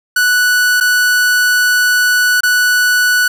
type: tone with dropouts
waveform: 45% pulse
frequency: 1480 Hz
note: F#6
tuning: in tune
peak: -9 dBFS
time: 0.16-3.28 s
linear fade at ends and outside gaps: 5 ms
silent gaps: 0.802-0.808 / 2.407-2.433 s
effects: none